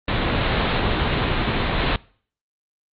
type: low-pass noise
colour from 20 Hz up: pink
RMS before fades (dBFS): -21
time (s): 0.08-1.96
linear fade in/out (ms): 2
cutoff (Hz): 4100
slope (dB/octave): 96
effects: noise-tail reverb RT60 0.5 s tail -24 dB re dry + Opus 32 kbps